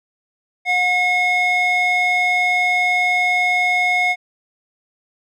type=tone with band-pass filter; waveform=square; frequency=723 Hz; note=F#5; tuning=40 cents flat; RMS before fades=-17 dBFS; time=0.65-4.16 s; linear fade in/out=50 ms; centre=1800 Hz; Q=4.6; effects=none